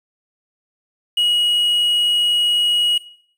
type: tone with quantisation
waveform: triangle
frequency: 2902 Hz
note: F#7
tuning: 34 cents flat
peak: -13 dBFS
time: 1.17-2.98 s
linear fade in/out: 5 ms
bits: 7
effects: noise-tail reverb RT60 0.6 s tail -18 dB re dry